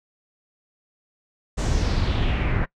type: noise with low-pass filter sweep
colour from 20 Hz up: brown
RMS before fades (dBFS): -22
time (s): 1.57-2.66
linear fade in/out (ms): 20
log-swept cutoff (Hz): 7800 to 1800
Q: 2.8
effects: noise-tail reverb RT60 0.1 s tail -21 dB re dry